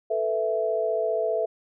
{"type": "chord", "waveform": "sine", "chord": "A suspended second", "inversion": "none", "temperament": "just", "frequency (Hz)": [440, 495, 660], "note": ["A4", "B4", "E5"], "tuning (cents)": [0, 4, 2], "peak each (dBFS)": [-27, -30, -25], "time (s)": [0.1, 1.46], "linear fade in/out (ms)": 10, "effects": []}